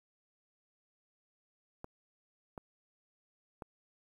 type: clicks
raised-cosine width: 1 ms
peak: -29 dBFS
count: 3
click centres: 1.844 / 2.578 / 3.622 s
effects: 10-bit